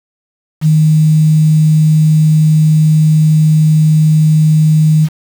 sine tone with quantisation, 155.56 Hz, D#3, in tune, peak -5 dBFS, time 0.61-5.09 s, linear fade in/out 50 ms, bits 5, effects none

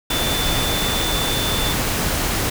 sine tone in noise, 3520 Hz, A7, in tune, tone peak -24 dBFS, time 0.1-1.73 s, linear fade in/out 5 ms, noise pink, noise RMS -21 dBFS, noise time 0.1-2.5 s, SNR -6 dB, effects none

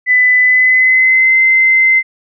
sine tone with pitch glide, 2000 to 2069 Hz, B6 to C7, +21 to -20 cents, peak -6 dBFS, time 0.06-2.03 s, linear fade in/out 50 ms, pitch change +59 cents, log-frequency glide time 0.41-1.39 s, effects none

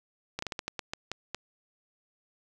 slowing click train, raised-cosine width 0.2 ms, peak -16 dBFS, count 10, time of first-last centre 0.39-1.346 s, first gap 34 ms, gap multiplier 1.27, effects none

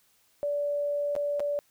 sine tone with dropouts, 579 Hz, D5, 25 cents flat, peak -26 dBFS, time 0.43-1.59 s, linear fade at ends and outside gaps 0 ms, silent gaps 1.153-1.163 / 1.396-1.403 s, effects white hiss -66 dBFS RMS until 1.7 s

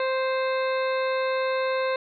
harmonic tone with a mistuned harmonic, 523.3 Hz, C5, in tune, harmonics 1 / 2 / 3 / 4 / 5 / 7 / 8, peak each -24 / -30 / -34 / -36 / -38 / -41 / -42 dBFS, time 0-1.96 s, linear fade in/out 2 ms, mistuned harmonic 7, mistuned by +16 cents, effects none

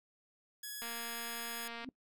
5% pulse tone, 1681 Hz, G#6, 20 cents sharp, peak -31 dBFS, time 0.63-1.68 s, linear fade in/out 5 ms
click train, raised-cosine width 0.3 ms, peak -29 dBFS, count 240, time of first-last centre 0.82-1.846 s, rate 233 Hz
sine tone with exponential growth, 261.6 Hz, C4, in tune, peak -37 dBFS, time 1.78-1.89 s, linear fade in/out 1 ms, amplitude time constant 23 ms
effects noise-tail reverb RT60 0.1 s tail -21 dB re dry

